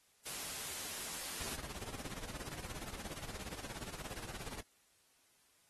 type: noise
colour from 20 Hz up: white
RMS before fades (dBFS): -43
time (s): 0.25-1.57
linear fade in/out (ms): 20
type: noise with tremolo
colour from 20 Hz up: pink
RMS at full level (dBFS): -44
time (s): 1.4-4.61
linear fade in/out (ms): 5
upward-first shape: sine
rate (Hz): 17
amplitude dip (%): 75
effects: white hiss -71 dBFS RMS until 5.69 s + AAC 32 kbps